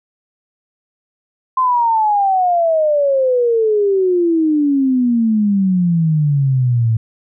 sine exponential sweep, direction down, 1046.5 to 110 Hz, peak -11 dBFS, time 1.57-6.97 s, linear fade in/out 5 ms, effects none

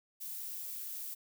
violet noise, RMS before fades -42 dBFS, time 0.2-1.15 s, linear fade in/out 20 ms, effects none

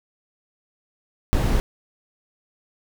brown noise, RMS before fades -19 dBFS, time 1.33-1.6 s, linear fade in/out 0 ms, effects none

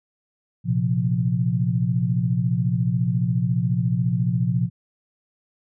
sine chord, Bb suspended second, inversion none, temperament equal, 116.54 / 130.81 / 174.61 Hz, Bb2 / C3 / F3, 0 / 0 / 0 cents, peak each -23 dBFS, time 0.64-4.7 s, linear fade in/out 50 ms, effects none

